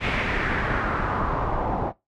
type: noise with low-pass filter sweep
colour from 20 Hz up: pink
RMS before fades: -25 dBFS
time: 0-1.93 s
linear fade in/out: 50 ms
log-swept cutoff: 2500 to 760 Hz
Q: 2.6
effects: noise-tail reverb RT60 0.2 s tail -20 dB re dry